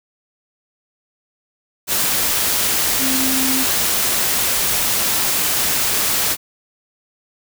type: tone in noise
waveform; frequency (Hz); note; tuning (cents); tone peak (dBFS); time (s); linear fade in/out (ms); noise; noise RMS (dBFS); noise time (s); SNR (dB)
sine; 262.4; C4; +5; -21; 2.98-3.66; 50; white; -18; 1.87-6.37; -6
effects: none